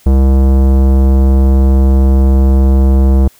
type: tone with tanh clipping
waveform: sine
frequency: 66.6 Hz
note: C2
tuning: 31 cents sharp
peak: -7 dBFS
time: 0.06-3.28 s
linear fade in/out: 5 ms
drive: 18 dB
effects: white hiss -46 dBFS RMS until 3.39 s